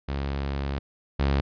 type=tone pair in turn; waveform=sawtooth; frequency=69.3 / 69.3 Hz; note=C#2 / C#2; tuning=0 / 0 cents; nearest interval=unison; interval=0 cents; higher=neither; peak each=-23 / -17 dBFS; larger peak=second; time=0.08-0.79 / 1.19-1.41 s; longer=first; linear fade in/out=10 ms; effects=resampled to 11025 Hz